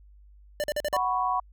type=tone bursts; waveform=square; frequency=593 Hz; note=D5; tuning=17 cents sharp; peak=-26 dBFS; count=5; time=0.6-0.966 s; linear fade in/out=0 ms; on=38 ms; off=44 ms
type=chord; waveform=sine; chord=F# suspended fourth; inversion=none; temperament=equal; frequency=740 / 987.8 / 1108.7 Hz; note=F#5 / B5 / C#6; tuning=0 / 0 / 0 cents; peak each=-28 dBFS; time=0.93-1.4 s; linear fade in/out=5 ms
effects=added 50 Hz sine -50 dBFS peak until 1.52 s